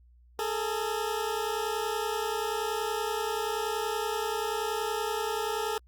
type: tone pair together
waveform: 20% pulse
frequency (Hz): 420 / 450.5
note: G#4 / A4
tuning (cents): +19 / +41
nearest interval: minor second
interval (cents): 122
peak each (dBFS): -27 / -27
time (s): 0.39-5.78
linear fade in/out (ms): 2
effects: added 60 Hz sine -55 dBFS peak until 5.87 s + Opus 48 kbps